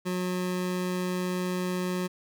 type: tone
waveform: 25% pulse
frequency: 181.6 Hz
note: F#3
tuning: 32 cents flat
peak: -24 dBFS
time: 0.05-2.08 s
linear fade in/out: 20 ms
effects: none